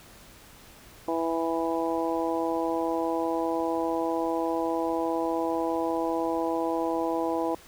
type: harmonic tone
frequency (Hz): 164.9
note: E3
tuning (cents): +1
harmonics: 2 / 3 / 4 / 5 / 6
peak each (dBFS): -29 / -31 / -32 / -33 / -34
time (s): 1.08-7.55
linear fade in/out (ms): 2
effects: pink hiss -51 dBFS RMS until 7.67 s